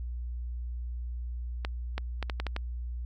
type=clicks; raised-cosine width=0.3 ms; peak=-17 dBFS; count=7; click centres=1.649 / 1.98 / 2.227 / 2.298 / 2.4 / 2.467 / 2.564 s; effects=added 60 Hz sine -33 dBFS peak until 3.05 s